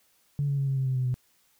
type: tone with pitch steps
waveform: sine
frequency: 143.1 / 140.48 / 137.91 / 135.38 / 132.9 / 130.47 / 128.08 / 125.73 Hz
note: D3 / C#3 / C#3 / C#3 / C3 / C3 / C3 / B2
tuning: -45 / +23 / -9 / -41 / +27 / -5 / -37 / +31 cents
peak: -23 dBFS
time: 0.39-1.142 s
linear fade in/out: 0 ms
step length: 94 ms
effects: tanh soft clip ceiling -19 dBFS + white hiss -66 dBFS RMS until 1.59 s